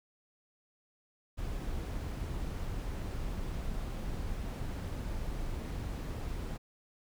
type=noise; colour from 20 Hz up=brown; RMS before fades=-37 dBFS; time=1.37-6.58 s; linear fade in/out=20 ms; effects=none